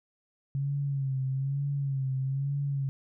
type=tone with vibrato; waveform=sine; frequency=136.8 Hz; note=C#3; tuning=23 cents flat; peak=-27 dBFS; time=0.55-2.89 s; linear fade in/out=0 ms; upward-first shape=sine; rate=1.1 Hz; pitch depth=62 cents each way; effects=none